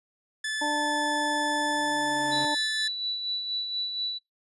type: tone with pitch glide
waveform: sawtooth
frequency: 1739 to 1749.1 Hz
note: A6 to A6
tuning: -21 to -11 cents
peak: -25 dBFS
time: 0.44-2.88 s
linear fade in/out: 5 ms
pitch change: +10 cents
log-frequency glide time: 1.28-2.6 s
type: harmonic tone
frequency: 296.5 Hz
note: D4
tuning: 17 cents sharp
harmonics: 1 / 2 / 3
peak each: -32 / -34 / -28 dBFS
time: 0.61-2.55 s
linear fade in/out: 10 ms
type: tone with exponential growth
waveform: sawtooth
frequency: 136.3 Hz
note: C#3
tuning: 29 cents flat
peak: -32 dBFS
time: 1.11-2.45 s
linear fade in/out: 0 ms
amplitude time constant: 290 ms
type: tone with tremolo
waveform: sine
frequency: 3951 Hz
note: B7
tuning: in tune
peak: -26 dBFS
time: 2.31-4.19 s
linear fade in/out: 20 ms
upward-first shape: sine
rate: 4.2 Hz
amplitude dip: 45%
effects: noise-tail reverb RT60 0.2 s tail -25 dB re dry + resampled to 24000 Hz